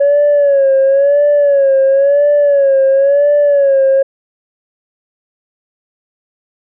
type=tone with vibrato; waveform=sine; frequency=560 Hz; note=C#5; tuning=18 cents sharp; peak=-5 dBFS; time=0-4.03 s; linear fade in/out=10 ms; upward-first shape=sine; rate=0.97 Hz; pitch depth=73 cents each way; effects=tanh soft clip ceiling -4 dBFS